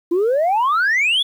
sine exponential sweep, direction up, 330 to 3520 Hz, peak -12 dBFS, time 0.11-1.23 s, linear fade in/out 10 ms, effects tanh soft clip ceiling -12 dBFS + 8-bit

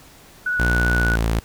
sine tone with vibrato, 1473 Hz, F#6, 8 cents flat, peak -19 dBFS, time 0.46-1.16 s, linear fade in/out 5 ms, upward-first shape sine, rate 15 Hz, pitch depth 15 cents each way
sawtooth tone with pitch glide, 60 to 55.98 Hz, B1 to A1, -49 to +31 cents, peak -14 dBFS, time 0.59-1.4 s, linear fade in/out 10 ms, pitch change -120 cents, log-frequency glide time 0.99-1.15 s
effects pink hiss -47 dBFS RMS until 1.44 s

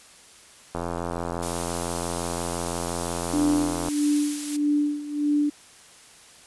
click train, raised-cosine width 1 ms, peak -15 dBFS, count 270, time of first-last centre 0.75-3.885 s, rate 85.8 Hz
blue noise, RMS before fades -31 dBFS, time 1.42-4.57 s, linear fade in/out 10 ms
sine tone with tremolo, 293.7 Hz, D4, in tune, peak -18 dBFS, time 3.33-5.5 s, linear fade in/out 10 ms, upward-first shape sine, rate 1.6 Hz, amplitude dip 80%
effects white hiss -50 dBFS RMS until 6.46 s + resampled to 24000 Hz

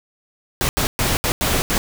pink noise bursts at uneven times, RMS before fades -19 dBFS, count 6, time 0.61-0.69 / 0.77-0.87 / 0.99-1.17 / 1.24-1.32 / 1.41-1.62 / 1.7-1.78 s, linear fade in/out 0 ms, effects none

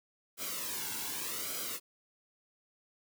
white noise with flanger, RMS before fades -38 dBFS, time 0.37-1.8 s, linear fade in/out 50 ms, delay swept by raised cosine 1.1 to 1.66 ms, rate 0.85 Hz, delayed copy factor -0.75, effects none

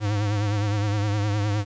square tone with vibrato, 103.7 Hz, G#2, 2 cents flat, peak -22 dBFS, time 0-1.65 s, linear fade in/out 50 ms, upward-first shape triangle, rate 9.7 Hz, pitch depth 72 cents each way, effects resampled to 16000 Hz + 9-bit

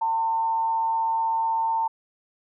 sine tone with frequency modulation, 904 Hz, A5, 47 cents sharp, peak -21 dBFS, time 0.01-1.88 s, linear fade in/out 10 ms, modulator 144 Hz, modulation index 0.24, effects none

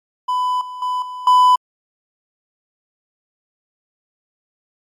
triangle tone with level steps, 1000 Hz, B5, 21 cents sharp, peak -14 / -26 / -16 / -25 / -6 dBFS, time 0.28-1.56 s, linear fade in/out 10 ms, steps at 0.61 / 0.82 / 1.02 / 1.27 s, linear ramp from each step 2 ms, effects MP3 96 kbps

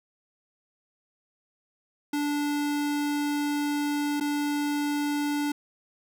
square tone with dropouts, 291.7 Hz, D4, 12 cents flat, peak -26 dBFS, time 2.13-5.52 s, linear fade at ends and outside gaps 5 ms, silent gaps 4.2-4.208 s, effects none

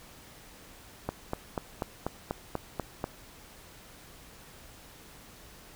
click train, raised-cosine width 1 ms, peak -16 dBFS, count 9, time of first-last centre 1.09-3.041 s, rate 4.1 Hz, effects pink hiss -52 dBFS RMS until 5.75 s

